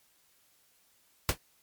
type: noise with exponential decay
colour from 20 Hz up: pink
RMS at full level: -22 dBFS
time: 1.29-1.38 s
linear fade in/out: 1 ms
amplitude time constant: 18 ms
effects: white hiss -67 dBFS RMS until 1.62 s + MP3 96 kbps